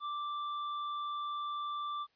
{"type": "tone with hard clipping", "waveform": "sine", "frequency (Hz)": 1174.7, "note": "D6", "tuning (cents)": 0, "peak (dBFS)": -37, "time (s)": [0, 2.07], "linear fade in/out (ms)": 50, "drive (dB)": 8, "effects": ["white hiss -73 dBFS RMS until 2.15 s", "resampled to 11025 Hz"]}